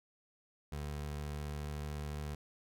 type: tone with pitch glide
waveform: 25% pulse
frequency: 73.42 to 74.1 Hz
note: D2 to D2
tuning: 0 to +16 cents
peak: -35 dBFS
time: 0.72-2.35 s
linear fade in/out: 5 ms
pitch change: +16 cents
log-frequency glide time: 0.82-1.91 s
effects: none